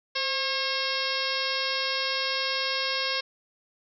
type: harmonic tone with a mistuned harmonic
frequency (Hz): 541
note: C#5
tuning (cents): -42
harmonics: 1 / 2 / 3 / 4 / 5 / 6 / 7 / 8 / 9 / 10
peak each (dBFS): -35 / -35 / -35 / -35 / -35 / -35 / -35 / -35 / -35 / -35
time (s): 0.15-3.21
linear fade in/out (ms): 10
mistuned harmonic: 1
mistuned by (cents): -57
effects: none